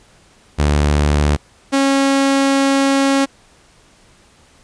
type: tone pair in turn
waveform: sawtooth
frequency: 73.6 / 273.8 Hz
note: D2 / C#4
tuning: +4 / -21 cents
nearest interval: octave + major seventh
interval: 2275 cents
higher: second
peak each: -8 dBFS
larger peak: neither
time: 0.58-1.37 / 1.72-3.26 s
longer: second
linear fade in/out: 20 ms
effects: pink hiss -50 dBFS RMS until 4.63 s + resampled to 22050 Hz